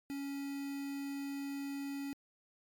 triangle tone with quantisation, 278.8 Hz, C#4, 10 cents sharp, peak -36 dBFS, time 0.1-2.13 s, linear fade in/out 0 ms, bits 8, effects MP3 96 kbps

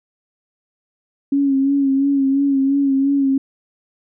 sine tone with vibrato, 275.1 Hz, C#4, 13 cents flat, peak -13 dBFS, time 1.32-3.38 s, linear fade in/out 5 ms, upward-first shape sine, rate 2.9 Hz, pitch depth 40 cents each way, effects none

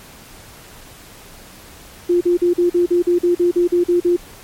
sine tone bursts, 350.6 Hz, F4, 7 cents sharp, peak -11 dBFS, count 13, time 2.09-4.166 s, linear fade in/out 10 ms, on 120 ms, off 43 ms, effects pink hiss -41 dBFS RMS until 4.43 s + MP3 64 kbps

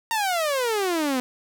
sawtooth exponential sweep, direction down, 932.3 to 246.9 Hz, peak -18 dBFS, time 0.11-1.2 s, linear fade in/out 0 ms, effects none

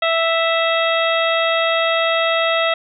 harmonic tone with a mistuned harmonic, 659.3 Hz, E5, in tune, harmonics 1 / 2 / 3 / 4 / 5 / 6, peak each -18 / -21 / -23 / -24 / -25 / -26 dBFS, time 0.02-2.74 s, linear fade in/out 5 ms, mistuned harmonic 6, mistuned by -95 cents, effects none

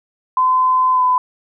sine tone with pitch glide, 1023 to 1006.6 Hz, C6 to B5, -39 to +33 cents, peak -11 dBFS, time 0.37-1.18 s, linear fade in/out 2 ms, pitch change -28 cents, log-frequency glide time 0.92-1.03 s, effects none

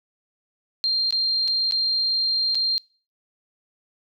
sine tone with dropouts, 4186 Hz, C8, in tune, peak -19 dBFS, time 0.84-2.78 s, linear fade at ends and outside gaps 0 ms, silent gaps 1.107-1.125 / 1.477-1.481 / 1.711-1.722 / 2.547-2.553 s, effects noise-tail reverb RT60 0.4 s tail -25 dB re dry

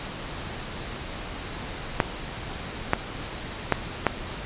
clicks, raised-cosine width 0.5 ms, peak -3 dBFS, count 4, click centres 2.002 / 2.934 / 3.723 / 4.067 s, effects pink hiss -35 dBFS RMS until 4.45 s + resampled to 8000 Hz

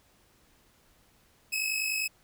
sawtooth tone pair together, 2542 / 2592 Hz, D#7 / E7, +36 / -30 cents, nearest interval unison, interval 34 cents, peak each -28 dBFS, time 1.52-2.08 s, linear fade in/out 10 ms, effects pink hiss -64 dBFS RMS until 2.23 s

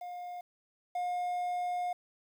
triangle tone pair in turn, 712 / 714.6 Hz, F5 / F5, +33 / +40 cents, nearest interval unison, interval 7 cents, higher second, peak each -37 / -29 dBFS, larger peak second, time 0.01-0.41 / 0.95-1.93 s, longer second, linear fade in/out 5 ms, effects 10-bit

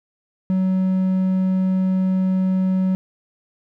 triangle tone, 187.4 Hz, F#3, 22 cents sharp, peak -14 dBFS, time 0.5-2.95 s, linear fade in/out 0 ms, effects none

